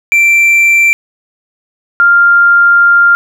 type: tone pair in turn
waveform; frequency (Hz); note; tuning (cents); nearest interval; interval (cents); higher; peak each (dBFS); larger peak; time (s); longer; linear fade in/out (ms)
triangle / sine; 2349 / 1396.7; D7 / F6; 0 / 0; major sixth; 900; first; -3; neither; 0.12-0.93 / 2-3.15; second; 0
effects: none